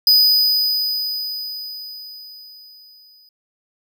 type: tone with exponential decay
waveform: square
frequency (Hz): 4978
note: D#8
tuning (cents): 0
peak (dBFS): -9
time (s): 0.07-3.29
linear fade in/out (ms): 2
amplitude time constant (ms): 700
effects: none